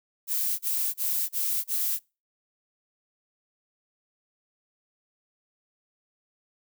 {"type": "noise bursts", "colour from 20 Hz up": "violet", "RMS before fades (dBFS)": -27, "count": 5, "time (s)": [0.27, 1.994], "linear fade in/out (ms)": 50, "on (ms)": 320, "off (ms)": 31, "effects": ["noise-tail reverb RT60 0.3 s tail -26 dB re dry"]}